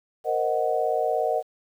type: chord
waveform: sine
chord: C half-diminished seventh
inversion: third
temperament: equal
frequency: 466.2 / 523.3 / 622.3 / 740 Hz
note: Bb4 / C5 / Eb5 / Gb5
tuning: 0 / 0 / 0 / 0 cents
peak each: -27 / -30 / -26 / -26 dBFS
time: 0.24-1.43 s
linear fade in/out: 50 ms
effects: 9-bit